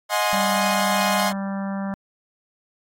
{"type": "chord", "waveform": "sawtooth", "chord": "Ab dominant seventh", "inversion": "second", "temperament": "equal with one note detuned", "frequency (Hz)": [622.3, 724.3, 830.6, 1046.5], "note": ["Eb5", "Gb5", "Ab5", "C6"], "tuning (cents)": [0, -37, 0, 0], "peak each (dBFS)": -21, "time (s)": [0.09, 1.33], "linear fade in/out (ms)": 50}
{"type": "harmonic tone", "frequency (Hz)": 196, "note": "G3", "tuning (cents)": 0, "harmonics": [1, 3, 4, 5, 6, 7, 8, 9], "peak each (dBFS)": [-25, -35, -37, -39, -41, -42, -43, -44], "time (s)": [0.33, 1.94], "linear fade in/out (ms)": 0}
{"effects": ["AAC 48 kbps"]}